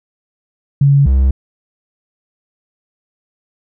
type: tone pair in turn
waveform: sine / triangle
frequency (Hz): 140.3 / 66.21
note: C#3 / C2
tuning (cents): +21 / +21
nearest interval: octave + minor second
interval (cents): 1300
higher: first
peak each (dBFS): -6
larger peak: neither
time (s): 0.81-1.06 / 1.06-1.31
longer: neither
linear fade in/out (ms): 5
effects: none